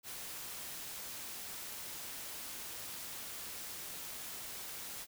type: noise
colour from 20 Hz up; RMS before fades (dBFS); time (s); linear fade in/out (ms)
white; -45; 0.03-5.07; 50
effects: none